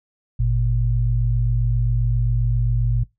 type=tone pair together; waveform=sine; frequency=49.99 / 117.5 Hz; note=G1 / A#2; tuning=+35 / +14 cents; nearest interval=octave + minor third; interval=1479 cents; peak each=-19 dBFS; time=0.39-3.04 s; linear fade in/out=10 ms; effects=noise-tail reverb RT60 0.2 s tail -22 dB re dry